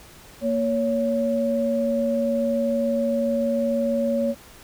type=tone pair together; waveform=sine; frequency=233.1 / 559.9 Hz; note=A#3 / C#5; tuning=0 / +17 cents; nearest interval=octave + minor third; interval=1517 cents; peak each=-23 / -22 dBFS; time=0.41-4.35 s; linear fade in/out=50 ms; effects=pink hiss -47 dBFS RMS until 4.63 s